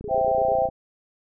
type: click train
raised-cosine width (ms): 3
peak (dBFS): -25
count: 21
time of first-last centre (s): 0.01-0.688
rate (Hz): 29.5
type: tone bursts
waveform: sine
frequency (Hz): 415.8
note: G#4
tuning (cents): +2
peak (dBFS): -30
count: 5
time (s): 0.04-0.538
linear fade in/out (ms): 2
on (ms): 54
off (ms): 57
type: chord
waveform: sine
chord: C major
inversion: none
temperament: equal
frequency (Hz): 523.3 / 659.3 / 784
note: C5 / E5 / G5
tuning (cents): 0 / 0 / 0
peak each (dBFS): -23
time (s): 0.08-0.7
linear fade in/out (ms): 50
effects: none